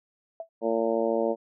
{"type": "tone with exponential decay", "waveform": "sine", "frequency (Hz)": 659.3, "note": "E5", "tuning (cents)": 0, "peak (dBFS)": -29, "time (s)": [0.4, 0.49], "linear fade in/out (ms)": 2, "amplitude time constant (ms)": 18}
{"type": "harmonic tone", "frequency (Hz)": 113.7, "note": "A#2", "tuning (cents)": -43, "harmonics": [2, 3, 4, 5, 6, 7, 8], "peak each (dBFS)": [-32, -30, -28, -27, -33, -40, -38], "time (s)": [0.61, 1.36], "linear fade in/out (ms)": 50}
{"effects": []}